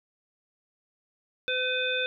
harmonic tone with a mistuned harmonic, 508 Hz, B4, 49 cents sharp, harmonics 1 / 3 / 5 / 7, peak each -31 / -31 / -31 / -31 dBFS, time 1.48-2.06 s, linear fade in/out 0 ms, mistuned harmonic 5, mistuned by -19 cents, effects none

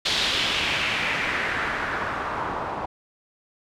white noise with low-pass filter sweep, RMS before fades -26 dBFS, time 0.05-2.86 s, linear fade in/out 10 ms, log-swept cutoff 4000 to 900 Hz, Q 2.3, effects none

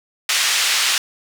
pink band-pass noise, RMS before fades -18 dBFS, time 0.29-0.98 s, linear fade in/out 2 ms, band 2100 to 7300 Hz, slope 12 dB/octave, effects none

